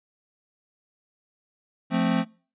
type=chord; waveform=square; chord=F major; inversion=none; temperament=equal; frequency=174.61 / 220 / 261.6 Hz; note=F3 / A3 / C4; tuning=0 / 0 / 0 cents; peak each=-26 dBFS; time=1.9-2.25 s; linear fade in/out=50 ms; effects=noise-tail reverb RT60 0.4 s tail -24 dB re dry + resampled to 8000 Hz